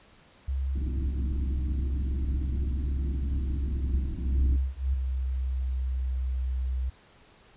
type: tone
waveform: sine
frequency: 67 Hz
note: C2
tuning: 42 cents sharp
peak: -26 dBFS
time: 0.48-4.94 s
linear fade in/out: 5 ms
type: low-pass noise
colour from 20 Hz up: pink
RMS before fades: -36 dBFS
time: 0.75-4.57 s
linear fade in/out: 10 ms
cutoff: 350 Hz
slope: 96 dB/octave
type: tone with pitch glide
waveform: sine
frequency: 65.41 to 63.95 Hz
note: C2 to C2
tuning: 0 to -39 cents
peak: -26 dBFS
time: 3.93-6.9 s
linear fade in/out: 10 ms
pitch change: -39 cents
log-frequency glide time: 4.44-6.32 s
effects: pink hiss -57 dBFS RMS until 7.56 s + resampled to 8000 Hz